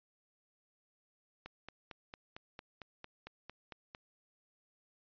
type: click train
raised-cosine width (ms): 0.3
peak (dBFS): -30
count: 12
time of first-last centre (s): 1.46-3.949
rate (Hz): 4.42
effects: resampled to 11025 Hz